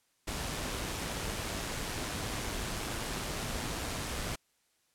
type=noise with amplitude modulation; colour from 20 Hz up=pink; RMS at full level=-35 dBFS; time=0.27-4.36 s; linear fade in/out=10 ms; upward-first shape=sine; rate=109 Hz; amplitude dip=30%; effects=white hiss -73 dBFS RMS until 4.94 s + low-pass 11000 Hz 12 dB/octave